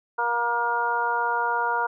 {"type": "harmonic tone", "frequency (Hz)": 236.8, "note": "A#3", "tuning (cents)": 27, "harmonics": [2, 3, 4, 5, 6], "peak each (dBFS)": [-32, -32, -24, -34, -27], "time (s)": [0.18, 1.87], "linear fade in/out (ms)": 10, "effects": []}